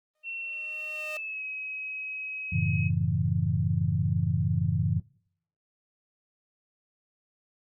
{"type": "tone with exponential growth", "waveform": "sawtooth", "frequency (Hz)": 615, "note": "D#5", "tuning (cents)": -20, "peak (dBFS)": -32, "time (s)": [0.15, 1.17], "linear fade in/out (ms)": 2, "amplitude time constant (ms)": 220}
{"type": "tone with pitch glide", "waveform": "sine", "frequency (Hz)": [2713, 2546], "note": ["E7", "D#7"], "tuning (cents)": [49, 39], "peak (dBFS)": -33, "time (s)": [0.23, 2.91], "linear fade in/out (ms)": 50, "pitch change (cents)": -110, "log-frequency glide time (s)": [0.95, 1.43]}
{"type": "chord", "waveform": "sine", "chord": "F# minor seventh", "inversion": "none", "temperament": "equal", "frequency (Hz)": [92.5, 110, 138.59, 164.81], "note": ["F#2", "A2", "C#3", "E3"], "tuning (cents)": [0, 0, 0, 0], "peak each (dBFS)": -29, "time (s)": [2.52, 5], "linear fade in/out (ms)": 10}
{"effects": ["noise-tail reverb RT60 0.7 s tail -26 dB re dry", "Opus 32 kbps"]}